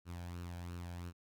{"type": "tone with flanger", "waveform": "sawtooth", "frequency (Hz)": 87.31, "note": "F2", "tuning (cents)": 0, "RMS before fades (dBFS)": -45, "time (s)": [0.05, 1.13], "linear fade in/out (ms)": 50, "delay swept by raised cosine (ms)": [0.71, 1.28], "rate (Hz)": 2.9, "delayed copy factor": 0.55, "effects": []}